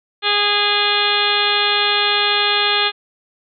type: harmonic tone with a mistuned harmonic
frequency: 411.9 Hz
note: G#4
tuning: 14 cents flat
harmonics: 1 / 2 / 3 / 4 / 5 / 6 / 7 / 8 / 9 / 10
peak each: -25 / -24 / -23 / -23 / -26 / -23 / -24 / -22 / -21 / -24 dBFS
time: 0.22-2.92 s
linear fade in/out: 50 ms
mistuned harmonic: 9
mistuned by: -68 cents
effects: none